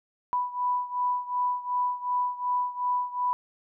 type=beating tone pair; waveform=sine; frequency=987.8 / 990.5 Hz; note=B5 / B5; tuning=0 / +5 cents; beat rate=2.7 Hz; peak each=-27 / -30 dBFS; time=0.33-3.33 s; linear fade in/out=0 ms; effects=none

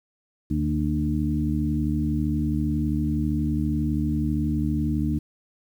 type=harmonic tone with a mistuned harmonic; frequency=75.2 Hz; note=D2; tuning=42 cents sharp; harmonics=1 / 2 / 3 / 4; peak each=-27 / -27 / -27 / -27 dBFS; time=0.5-5.19 s; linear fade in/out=10 ms; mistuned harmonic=3; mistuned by=+22 cents; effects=9-bit

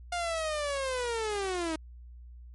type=linear sweep; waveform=sawtooth; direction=down; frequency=710 to 311.1 Hz; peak=-26 dBFS; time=0.12-1.76 s; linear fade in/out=5 ms; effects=added 60 Hz sine -45 dBFS peak until 2.54 s + MP3 48 kbps

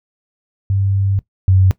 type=tone pair in turn; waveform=sine; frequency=98 / 94.37 Hz; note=G2 / F#2; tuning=0 / +35 cents; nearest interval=minor second; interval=65 cents; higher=first; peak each=-13 / -8 dBFS; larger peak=second; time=0.7-1.19 / 1.48-1.71 s; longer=first; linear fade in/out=0 ms; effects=noise-tail reverb RT60 0.1 s tail -17 dB re dry

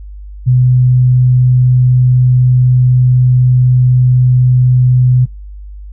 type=tone; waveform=sine; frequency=126 Hz; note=B2; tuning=35 cents sharp; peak=-5 dBFS; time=0.46-5.26 s; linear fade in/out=20 ms; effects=noise-tail reverb RT60 0.2 s tail -25 dB re dry + added 50 Hz sine -26 dBFS peak until 5.92 s

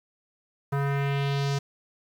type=tone with low-pass filter sweep; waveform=square; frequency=140 Hz; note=C#3; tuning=18 cents sharp; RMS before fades=-26 dBFS; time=0.72-1.59 s; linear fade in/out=10 ms; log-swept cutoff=1300 to 6000 Hz; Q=2; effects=8-bit

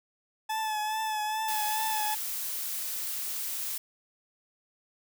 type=tone with vibrato; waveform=40% pulse; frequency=864 Hz; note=A5; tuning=32 cents flat; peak=-28 dBFS; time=0.49-2.15 s; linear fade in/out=10 ms; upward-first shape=triangle; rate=2.4 Hz; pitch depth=39 cents each way
type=noise; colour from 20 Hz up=blue; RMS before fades=-34 dBFS; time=1.48-3.78 s; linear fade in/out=5 ms
effects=none

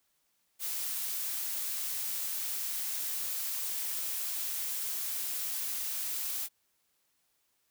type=noise; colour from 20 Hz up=blue; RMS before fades=-35 dBFS; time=0.59-6.49 s; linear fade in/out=50 ms; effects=white hiss -75 dBFS RMS until 7.7 s

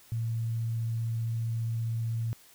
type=tone; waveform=sine; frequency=114.4 Hz; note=A#2; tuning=32 cents flat; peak=-28 dBFS; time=0.12-2.33 s; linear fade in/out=0 ms; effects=white hiss -57 dBFS RMS until 2.54 s

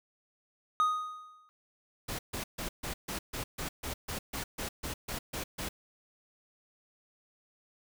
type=tone with exponential decay; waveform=triangle; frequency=1244.5 Hz; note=D#6; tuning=in tune; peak=-20 dBFS; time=0.8-1.49 s; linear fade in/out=0 ms; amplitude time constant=150 ms
type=noise bursts; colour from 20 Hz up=pink; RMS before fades=-37 dBFS; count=15; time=2.08-5.69 s; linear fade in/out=10 ms; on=110 ms; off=140 ms
effects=none

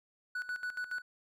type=tone with tremolo; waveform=triangle; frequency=1480 Hz; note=F#6; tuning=in tune; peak=-32 dBFS; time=0.35-1.02 s; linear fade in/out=5 ms; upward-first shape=square; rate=7.1 Hz; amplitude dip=75%; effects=none

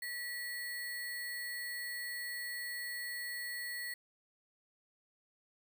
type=tone with sample-and-hold; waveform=sine; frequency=1938 Hz; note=B6; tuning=33 cents flat; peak=-38 dBFS; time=0.02-3.94 s; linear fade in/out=5 ms; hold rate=6300 Hz; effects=none

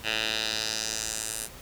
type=tone with band-pass filter sweep; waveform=10% pulse; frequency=110.2 Hz; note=A2; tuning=3 cents sharp; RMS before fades=-31 dBFS; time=0.03-1.49 s; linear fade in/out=50 ms; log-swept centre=2800 to 10000 Hz; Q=2.1; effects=pink hiss -46 dBFS RMS until 1.61 s

